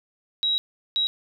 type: tone bursts at uneven times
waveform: sine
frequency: 3849 Hz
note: B7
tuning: 45 cents flat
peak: -20 dBFS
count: 2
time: 0.43-0.58 / 0.96-1.07 s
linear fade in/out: 0 ms
effects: 10-bit